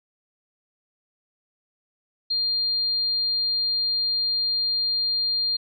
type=tone; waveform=sine; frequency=4200 Hz; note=C8; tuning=6 cents sharp; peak=-21 dBFS; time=2.3-5.57 s; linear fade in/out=10 ms; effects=none